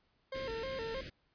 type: tone with vibrato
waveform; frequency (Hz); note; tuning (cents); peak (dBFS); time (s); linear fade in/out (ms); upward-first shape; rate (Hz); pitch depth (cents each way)
40% pulse; 490.6; B4; -12; -37; 0.32-1.01; 5; square; 3.2; 140
type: band-stop noise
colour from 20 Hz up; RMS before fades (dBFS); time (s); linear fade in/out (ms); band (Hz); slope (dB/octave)
pink; -46; 0.34-1.1; 10; 580 to 1500; 48
effects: pink hiss -75 dBFS RMS until 1.34 s + resampled to 11025 Hz